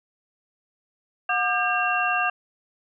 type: tone cluster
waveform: sine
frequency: 726 / 1201 / 1602 / 2735 Hz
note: F#5 / D6 / G6 / F7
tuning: -33 / +38 / +37 / -37 cents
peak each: -26 dBFS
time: 1.29-2.3 s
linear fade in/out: 5 ms
effects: none